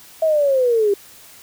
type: linear sweep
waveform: sine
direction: down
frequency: 651 to 392 Hz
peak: -13 dBFS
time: 0.22-0.94 s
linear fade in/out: 5 ms
effects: white hiss -44 dBFS RMS until 1.42 s